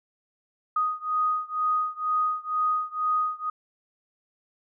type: beating tone pair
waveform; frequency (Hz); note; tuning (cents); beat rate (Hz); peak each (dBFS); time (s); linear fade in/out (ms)
sine; 1244.5 / 1246.6; D#6 / D#6; 0 / +3; 2.1; -26 / -27; 0.76-3.5; 5
effects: none